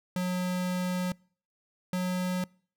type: tone pair in turn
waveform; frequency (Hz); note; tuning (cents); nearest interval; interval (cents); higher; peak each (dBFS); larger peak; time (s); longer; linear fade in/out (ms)
square; 181.4 / 182.17; F#3 / F#3; -34 / -27; unison; 7; second; -28; neither; 0.16-1.12 / 1.93-2.44; first; 2
effects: noise-tail reverb RT60 0.5 s tail -26 dB re dry